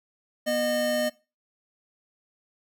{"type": "tone pair together", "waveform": "square", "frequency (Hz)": [242.4, 611.3], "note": ["B3", "D#5"], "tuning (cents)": [-32, -31], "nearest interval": "octave + major third", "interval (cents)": 1601, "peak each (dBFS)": [-31, -25], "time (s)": [0.46, 1.1], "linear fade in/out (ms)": 20, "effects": ["noise-tail reverb RT60 0.3 s tail -21 dB re dry"]}